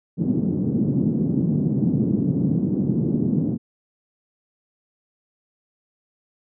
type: band-pass noise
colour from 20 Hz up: white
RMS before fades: -21 dBFS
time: 0.17-3.58 s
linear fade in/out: 50 ms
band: 140 to 260 Hz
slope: 24 dB/octave
effects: none